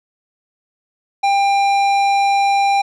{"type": "tone with tanh clipping", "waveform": "sine", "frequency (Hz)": 796, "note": "G5", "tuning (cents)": 26, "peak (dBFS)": -14, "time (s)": [1.23, 2.82], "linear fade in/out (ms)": 10, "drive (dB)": 14, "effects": []}